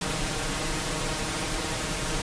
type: noise with comb filter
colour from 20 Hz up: pink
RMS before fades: -29 dBFS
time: 0.01-2.22 s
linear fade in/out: 5 ms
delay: 6.4 ms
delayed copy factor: +0.7
effects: resampled to 22050 Hz